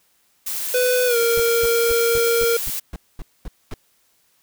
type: noise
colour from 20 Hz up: blue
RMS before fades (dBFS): -26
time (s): 0.46-2.8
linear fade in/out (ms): 10
type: tone with pitch glide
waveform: square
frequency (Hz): 499.1 to 465.7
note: B4 to A#4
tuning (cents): +18 to -2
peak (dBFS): -17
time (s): 0.74-2.57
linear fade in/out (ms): 5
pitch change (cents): -120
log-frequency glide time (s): 1.06-1.17
type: noise bursts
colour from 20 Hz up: brown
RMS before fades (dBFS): -29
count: 10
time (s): 1.37-3.74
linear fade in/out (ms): 2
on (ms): 30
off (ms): 230
effects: white hiss -62 dBFS RMS until 4.42 s